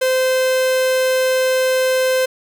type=tone; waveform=45% pulse; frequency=517 Hz; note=C5; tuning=21 cents flat; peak=-14 dBFS; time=0.01-2.26 s; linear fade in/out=10 ms; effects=none